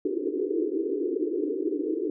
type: band-pass noise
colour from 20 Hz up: pink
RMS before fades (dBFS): -28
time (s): 0.05-2.1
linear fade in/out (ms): 2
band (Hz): 290 to 450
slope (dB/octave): 96
effects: none